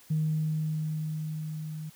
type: tone with level ramp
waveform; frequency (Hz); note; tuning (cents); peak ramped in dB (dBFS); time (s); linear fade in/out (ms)
sine; 155.56; D#3; 0; -23 to -35; 0.1-1.9; 10
effects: tanh soft clip ceiling -19 dBFS + white hiss -56 dBFS RMS until 1.95 s